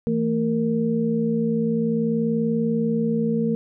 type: tone cluster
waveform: sine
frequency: 164.2 / 224.7 / 463.5 Hz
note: E3 / A3 / A#4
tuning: -6 / +37 / -10 cents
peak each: -27 / -21 / -25 dBFS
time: 0.07-3.55 s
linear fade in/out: 0 ms
effects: none